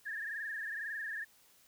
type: tone with frequency modulation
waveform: sine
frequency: 1738 Hz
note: A6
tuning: 22 cents flat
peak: -37 dBFS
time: 0.05-1.25 s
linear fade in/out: 20 ms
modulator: 22 Hz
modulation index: 4.2
effects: white hiss -65 dBFS RMS until 1.67 s